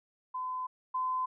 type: tone pair in turn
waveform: sine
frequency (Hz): 1018 / 1023.3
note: C6 / C6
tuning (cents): -48 / -39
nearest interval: unison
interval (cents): 9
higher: second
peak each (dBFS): -33 / -29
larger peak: second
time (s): 0.34-0.67 / 0.94-1.26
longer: first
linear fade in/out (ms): 10
effects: none